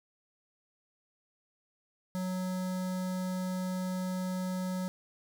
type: tone with notch filter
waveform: square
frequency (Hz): 184.5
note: F#3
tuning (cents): -5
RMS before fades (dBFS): -34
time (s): 2.15-4.88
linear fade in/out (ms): 0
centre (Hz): 2600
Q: 1.3
effects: none